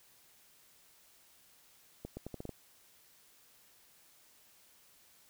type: accelerating click train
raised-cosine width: 2 ms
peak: -28 dBFS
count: 7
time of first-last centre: 2.05-2.493 s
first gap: 120 ms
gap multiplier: 0.8
effects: white hiss -64 dBFS RMS until 5.29 s